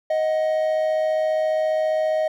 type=tone pair together; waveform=triangle; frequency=626.2 / 741 Hz; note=D#5 / F#5; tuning=+11 / +2 cents; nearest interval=minor third; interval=291 cents; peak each=-17 / -27 dBFS; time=0.1-2.28 s; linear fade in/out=5 ms; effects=none